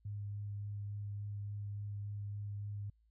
sine tone with vibrato, 102.4 Hz, G#2, 24 cents flat, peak -39 dBFS, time 0.05-2.9 s, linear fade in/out 5 ms, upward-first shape sine, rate 3.5 Hz, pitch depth 10 cents each way, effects added 55 Hz sine -68 dBFS peak until 3.1 s

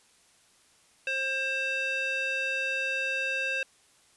square tone with band-pass filter, 532 Hz, C5, 29 cents sharp, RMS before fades -30 dBFS, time 1.07-3.63 s, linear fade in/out 2 ms, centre 2300 Hz, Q 5.6, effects white hiss -62 dBFS RMS until 4.16 s + resampled to 24000 Hz

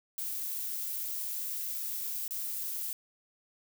violet noise with dropouts, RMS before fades -36 dBFS, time 0.18-2.93 s, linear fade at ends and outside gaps 1 ms, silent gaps 2.279-2.308 s, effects none

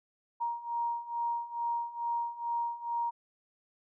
sine beating tone pair, 939 / 941.3 Hz, A#5 / A#5, +12 / +17 cents, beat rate 2.3 Hz, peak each -36 / -33 dBFS, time 0.4-3.11 s, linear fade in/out 20 ms, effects none

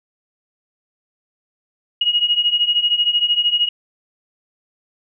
sine beating tone pair, 2879 / 2892 Hz, F#7 / F#7, -48 / -40 cents, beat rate 13 Hz, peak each -19 / -16 dBFS, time 2.01-3.69 s, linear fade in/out 5 ms, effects none

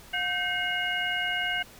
harmonic tone with a mistuned harmonic, 718 Hz, F5, 48 cents sharp, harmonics 1 / 2 / 3 / 4, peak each -35 / -30 / -32 / -31 dBFS, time 0.13-1.63 s, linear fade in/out 10 ms, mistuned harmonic 2, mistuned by +130 cents, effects pink hiss -50 dBFS RMS until 1.79 s

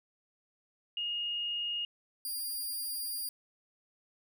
sine / 5% pulse tone pair in turn, 2856 / 4803 Hz, F7 / D8, +38 / +38 cents, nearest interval major sixth, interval 900 cents, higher second, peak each -32 / -28 dBFS, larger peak second, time 0.97-1.85 / 2.25-3.29 s, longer second, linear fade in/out 2 ms, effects none

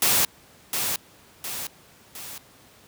white noise with echo, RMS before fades -20 dBFS, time 0.02-0.25 s, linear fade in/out 2 ms, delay 710 ms, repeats 3, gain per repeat -6 dB, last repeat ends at 2.38 s, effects pink hiss -53 dBFS RMS until 2.87 s + high-pass 80 Hz 12 dB/octave

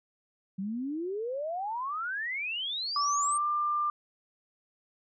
sine exponential sweep, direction up, 185 to 8820 Hz, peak -31 dBFS, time 0.58-3.38 s, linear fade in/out 10 ms
sine tone with pitch glide, 1155 to 1192.3 Hz, D6 to D6, -29 to +26 cents, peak -26 dBFS, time 2.96-3.9 s, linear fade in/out 2 ms, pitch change +55 cents, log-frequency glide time 3.22-3.47 s
effects none

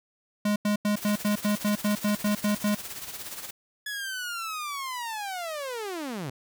square tone bursts, 207.7 Hz, G#3, in tune, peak -23 dBFS, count 12, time 0.45-2.749 s, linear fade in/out 5 ms, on 110 ms, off 89 ms
white noise with tremolo, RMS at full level -36 dBFS, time 0.96-3.51 s, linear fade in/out 10 ms, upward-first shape sine, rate 17 Hz, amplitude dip 60%
sawtooth linear sweep, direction down, 1708 to 120.8 Hz, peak -28 dBFS, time 3.86-6.3 s, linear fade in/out 5 ms
effects none

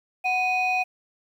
sine tone pair together, 740 / 2489 Hz, F#5 / D#7, 0 / 0 cents, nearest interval octave + major sixth, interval 2100 cents, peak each -22 dBFS, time 0.24-0.84 s, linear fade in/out 20 ms, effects tanh soft clip ceiling -17 dBFS + 9-bit

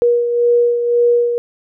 sine beating tone pair, 477.7 / 479.6 Hz, A#4 / A#4, +42 / +49 cents, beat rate 1.9 Hz, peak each -11 / -20 dBFS, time 0.02-1.38 s, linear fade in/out 0 ms, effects none

